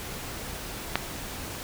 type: click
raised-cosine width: 0.3 ms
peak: -6 dBFS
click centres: 0.956 s
effects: pink hiss -37 dBFS RMS until 1.63 s